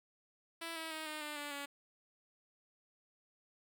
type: tone with pitch steps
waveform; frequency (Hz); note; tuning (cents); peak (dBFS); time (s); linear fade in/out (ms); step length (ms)
5% pulse; 331.5 / 323 / 314.7 / 306.6 / 298.8 / 291.1 / 283.6; E4 / E4 / D#4 / D#4 / D4 / D4 / C#4; +10 / -35 / +20 / -25 / +30 / -15 / +40; -30; 0.61-1.66; 10; 150
effects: none